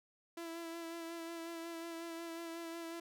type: tone with vibrato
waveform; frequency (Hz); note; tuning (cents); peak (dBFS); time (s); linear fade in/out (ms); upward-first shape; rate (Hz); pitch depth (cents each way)
sawtooth; 333.5; E4; +20; -39; 0.37-3; 5; sine; 5.5; 24
effects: none